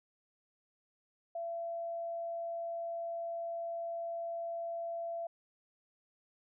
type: tone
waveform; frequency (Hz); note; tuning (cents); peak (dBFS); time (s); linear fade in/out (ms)
sine; 675; E5; +41; -36; 1.35-5.27; 5
effects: none